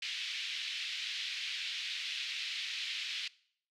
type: band-pass noise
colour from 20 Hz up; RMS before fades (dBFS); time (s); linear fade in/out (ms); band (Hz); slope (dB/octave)
white; -39; 0.02-3.28; 5; 2300 to 3900; 24
effects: noise-tail reverb RT60 0.6 s tail -21 dB re dry